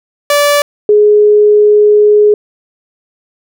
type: tone pair in turn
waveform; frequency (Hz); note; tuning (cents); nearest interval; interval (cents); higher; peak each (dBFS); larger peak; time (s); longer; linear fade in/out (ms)
sawtooth / sine; 580 / 418.6; D5 / G#4; -22 / +14; tritone; 564; first; -3; neither; 0.3-0.62 / 0.89-2.34; second; 2
effects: none